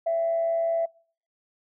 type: tone with frequency modulation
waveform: sine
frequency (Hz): 666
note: E5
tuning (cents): +18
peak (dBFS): -21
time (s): 0.06-0.86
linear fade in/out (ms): 10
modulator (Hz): 105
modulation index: 0.21
effects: noise-tail reverb RT60 0.5 s tail -26 dB re dry + tanh soft clip ceiling -17 dBFS